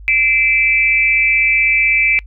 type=tone with amplitude modulation; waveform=sine; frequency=2332 Hz; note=D7; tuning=13 cents flat; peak=-6 dBFS; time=0.08-2.19 s; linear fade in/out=0 ms; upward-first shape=sine; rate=264 Hz; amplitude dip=100%; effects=noise-tail reverb RT60 0.1 s tail -26 dB re dry + added 50 Hz sine -32 dBFS peak until 2.26 s